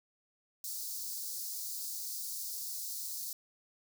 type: high-pass noise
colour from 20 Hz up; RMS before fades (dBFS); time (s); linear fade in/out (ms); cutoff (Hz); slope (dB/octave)
white; -40; 0.64-3.33; 2; 4300; 48
effects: none